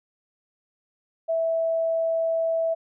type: tone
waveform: sine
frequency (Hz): 656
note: E5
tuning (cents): -9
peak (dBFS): -21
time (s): 1.28-2.75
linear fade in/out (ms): 20
effects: none